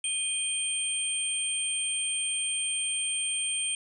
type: tone cluster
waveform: sine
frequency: 2466 / 3169 / 8720 Hz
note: D#7 / G7 / C#9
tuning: -16 / +18 / -29 cents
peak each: -36 / -33 / -29 dBFS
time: 0.04-3.75 s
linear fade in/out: 2 ms
effects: none